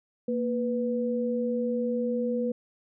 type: tone pair together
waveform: sine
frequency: 233.1 / 492.7 Hz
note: A#3 / B4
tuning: 0 / -4 cents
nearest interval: octave + minor second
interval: 1296 cents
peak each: -28 dBFS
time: 0.28-2.52 s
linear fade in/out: 5 ms
effects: none